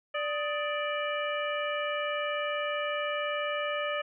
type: harmonic tone with a mistuned harmonic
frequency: 587.3 Hz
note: D5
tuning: in tune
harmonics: 1 / 2 / 3 / 4 / 5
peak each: -32 / -35 / -37 / -38 / -39 dBFS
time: 0.14-4.02 s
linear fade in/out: 10 ms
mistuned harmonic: 2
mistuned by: +110 cents
effects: none